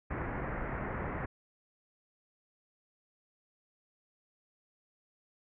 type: low-pass noise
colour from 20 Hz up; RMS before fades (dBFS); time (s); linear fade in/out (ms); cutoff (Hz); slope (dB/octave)
pink; -37; 0.1-1.26; 10; 2100; 48
effects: none